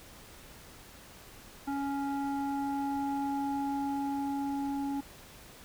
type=tone with low-pass filter sweep; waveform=square; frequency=278.5 Hz; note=C#4; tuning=8 cents sharp; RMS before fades=-33 dBFS; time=1.67-5.01 s; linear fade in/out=10 ms; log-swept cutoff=1100 to 670 Hz; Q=2.7; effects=pink hiss -52 dBFS RMS until 5.64 s